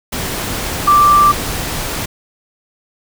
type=tone in noise; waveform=sine; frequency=1175 Hz; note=D6; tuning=1 cent sharp; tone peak=-6 dBFS; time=0.87-1.32 s; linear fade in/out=10 ms; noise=pink; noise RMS=-21 dBFS; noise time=0.12-2.06 s; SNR=+12 dB; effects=none